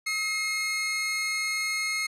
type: tone pair together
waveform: sawtooth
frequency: 1277 / 2146 Hz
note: D#6 / C7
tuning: +45 / +43 cents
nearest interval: major sixth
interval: 898 cents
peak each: -35 / -23 dBFS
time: 0.06-2.07 s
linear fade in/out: 10 ms
effects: low-pass 10000 Hz 12 dB/octave